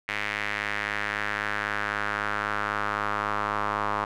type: tone with band-pass filter sweep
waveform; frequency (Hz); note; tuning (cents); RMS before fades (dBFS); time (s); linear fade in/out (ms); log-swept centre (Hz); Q
square; 51.91; G#1; 0; -29; 0.08-4.05; 5; 2100 to 1100; 2.8
effects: none